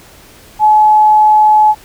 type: tone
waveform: sine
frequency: 854 Hz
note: G#5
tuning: 48 cents sharp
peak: -4 dBFS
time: 0.59-1.75 s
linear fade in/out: 50 ms
effects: pink hiss -40 dBFS RMS until 1.84 s